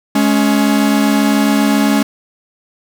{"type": "tone pair together", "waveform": "45% pulse", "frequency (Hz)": [211.2, 278.6], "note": ["G#3", "C#4"], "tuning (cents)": [29, 9], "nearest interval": "perfect fourth", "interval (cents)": 480, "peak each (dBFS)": -13, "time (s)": [0.15, 2.03], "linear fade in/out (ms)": 5, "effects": []}